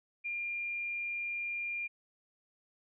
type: tone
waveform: sine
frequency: 2400 Hz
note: D7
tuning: 37 cents sharp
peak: -34 dBFS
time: 0.24-1.88 s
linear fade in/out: 20 ms
effects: none